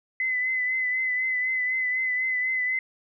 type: tone with vibrato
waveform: sine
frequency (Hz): 2024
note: B6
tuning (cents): +42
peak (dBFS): -23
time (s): 0.2-2.79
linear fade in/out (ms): 2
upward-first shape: triangle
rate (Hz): 4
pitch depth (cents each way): 36
effects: none